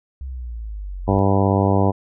sine exponential sweep, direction down, 68 to 41.2 Hz, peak -27 dBFS, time 0.21-1.19 s, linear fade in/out 0 ms
harmonic tone, 98 Hz, G2, in tune, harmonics 1 / 2 / 3 / 4 / 5 / 6 / 7 / 8 / 9 / 10, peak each -18 / -21 / -23 / -24 / -25 / -26 / -26 / -27 / -28 / -28 dBFS, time 1.07-1.92 s, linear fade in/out 20 ms
effects none

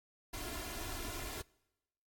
pink noise with comb filter, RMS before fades -42 dBFS, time 0.33-1.42 s, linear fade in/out 10 ms, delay 2.9 ms, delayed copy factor +0.85, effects noise-tail reverb RT60 1.0 s tail -25 dB re dry + AAC 64 kbps

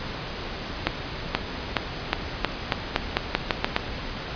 accelerating click train, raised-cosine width 0.3 ms, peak -3 dBFS, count 12, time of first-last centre 0.87-3.764 s, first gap 480 ms, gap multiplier 0.87, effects pink hiss -33 dBFS RMS until 4.35 s + resampled to 11025 Hz

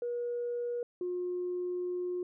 sine tone pair in turn, 480.5 / 358.2 Hz, B4 / F4, -48 / +44 cents, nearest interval perfect fourth, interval 508 cents, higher first, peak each -31 / -31 dBFS, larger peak neither, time 0.02-0.83 / 1.01-2.23 s, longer second, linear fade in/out 2 ms, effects tanh soft clip ceiling -27 dBFS

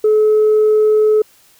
sine tone, 429.1 Hz, A4, 43 cents flat, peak -7 dBFS, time 0.04-1.22 s, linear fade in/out 5 ms, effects tanh soft clip ceiling -6 dBFS + white hiss -50 dBFS RMS until 1.59 s

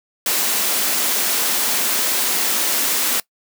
white high-pass noise, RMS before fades -19 dBFS, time 0.26-3.2 s, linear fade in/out 2 ms, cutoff 190 Hz, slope 48 dB/octave, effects noise-tail reverb RT60 0.1 s tail -22 dB re dry

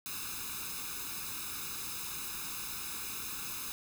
white noise with comb filter, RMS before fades -40 dBFS, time 0.06-3.72 s, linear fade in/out 0 ms, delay 0.78 ms, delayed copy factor +0.85, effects none

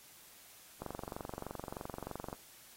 click train, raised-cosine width 1 ms, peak -27 dBFS, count 36, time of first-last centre 0.82-2.329 s, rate 23.2 Hz, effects white hiss -58 dBFS RMS until 2.76 s + AAC 48 kbps

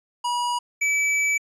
square tone pair in turn, 967 / 2300 Hz, B5 / D7, -37 / -37 cents, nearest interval octave + minor third, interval 1500 cents, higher second, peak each -23 / -20 dBFS, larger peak second, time 0.24-0.59 / 0.81-1.38 s, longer second, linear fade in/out 10 ms, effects resampled to 24000 Hz

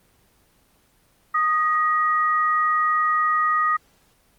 sine tone pair together, 1240.4 / 1900 Hz, D#6 / A#6, -6 / +33 cents, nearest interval perfect fifth, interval 739 cents, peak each -18 / -25 dBFS, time 1.34-3.77 s, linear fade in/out 10 ms, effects pink hiss -60 dBFS RMS until 4.38 s + Opus 24 kbps

